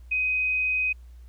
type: tone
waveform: sine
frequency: 2512 Hz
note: D#7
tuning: 16 cents sharp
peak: -22 dBFS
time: 0.11-0.93 s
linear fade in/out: 10 ms
effects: added 60 Hz sine -43 dBFS peak until 1.28 s + pink hiss -66 dBFS RMS until 1.28 s